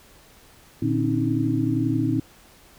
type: tone cluster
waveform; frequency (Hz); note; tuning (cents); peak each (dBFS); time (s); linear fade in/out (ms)
sine; 117 / 151.2 / 263.8 / 285.8 / 316.4; A#2 / D#3 / C4 / D4 / D#4; +7 / -49 / +14 / -47 / +29; -25 / -30 / -25 / -29 / -25; 0.82-2.2; 5
effects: pink hiss -52 dBFS RMS until 2.78 s